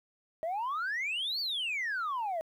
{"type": "exponential two-way sweep", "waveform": "sine", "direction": "up then down", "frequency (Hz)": [622.3, 4653, 622.3], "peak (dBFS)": -29, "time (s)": [0.43, 2.41], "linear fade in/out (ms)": 0, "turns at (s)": 1.4, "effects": ["tanh soft clip ceiling -29 dBFS", "11-bit"]}